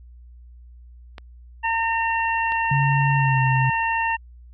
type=clicks; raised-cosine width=0.3 ms; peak=-20 dBFS; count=2; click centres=1.182 / 2.521 s
type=harmonic tone; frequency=911 Hz; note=A#5; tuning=40 cents flat; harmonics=1 / 2 / 3; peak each=-22 / -25 / -27 dBFS; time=1.63-4.17 s; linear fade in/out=20 ms
type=tone with pitch glide; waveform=sine; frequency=140 to 131.38 Hz; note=C#3 to C3; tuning=+18 to +7 cents; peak=-18 dBFS; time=2.71-3.7 s; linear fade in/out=5 ms; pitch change=-111 cents; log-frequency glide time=3.16-3.41 s
effects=added 60 Hz sine -42 dBFS peak until 4.53 s